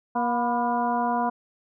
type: harmonic tone with a mistuned harmonic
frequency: 238.6 Hz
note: A#3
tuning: 41 cents sharp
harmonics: 1 / 2 / 3 / 4 / 5 / 6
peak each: -28 / -34 / -26 / -26 / -37 / -37 dBFS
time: 0.15-1.3 s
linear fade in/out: 10 ms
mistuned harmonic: 4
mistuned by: +55 cents
effects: none